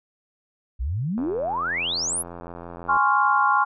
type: exponential sweep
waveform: sine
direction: up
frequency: 55 to 11660 Hz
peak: -23 dBFS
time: 0.79-2.23 s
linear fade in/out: 20 ms
type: click train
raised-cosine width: 1 ms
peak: -23 dBFS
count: 155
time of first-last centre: 1.18-2.969 s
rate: 86.1 Hz
type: chord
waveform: sine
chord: Db major seventh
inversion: second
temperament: equal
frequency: 830.6 / 1046.5 / 1108.7 / 1396.9 Hz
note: Ab5 / C6 / Db6 / F6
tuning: 0 / 0 / 0 / 0 cents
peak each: -22 dBFS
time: 2.88-3.65 s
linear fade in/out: 20 ms
effects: none